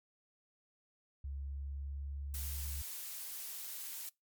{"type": "tone with pitch glide", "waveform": "sine", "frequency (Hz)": [69.3, 70.88], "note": ["C#2", "C#2"], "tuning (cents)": [0, 39], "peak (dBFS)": -39, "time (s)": [1.24, 2.82], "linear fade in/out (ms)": 5, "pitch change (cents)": 39, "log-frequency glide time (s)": [1.43, 2.69]}
{"type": "noise", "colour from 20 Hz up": "blue", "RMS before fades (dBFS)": -44, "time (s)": [2.34, 4.09], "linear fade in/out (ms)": 2}
{"effects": ["noise-tail reverb RT60 0.2 s tail -24 dB re dry", "MP3 96 kbps"]}